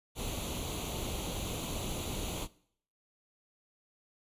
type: noise with comb filter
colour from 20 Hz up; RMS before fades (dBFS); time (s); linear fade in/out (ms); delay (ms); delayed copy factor
pink; -37; 0.15-2.48; 50; 0.29; +0.75
effects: noise-tail reverb RT60 0.6 s tail -20 dB re dry + resampled to 32000 Hz